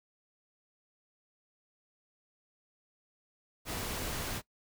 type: noise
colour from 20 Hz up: pink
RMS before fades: -37 dBFS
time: 3.65-4.42 s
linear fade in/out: 50 ms
effects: noise-tail reverb RT60 0.1 s tail -20 dB re dry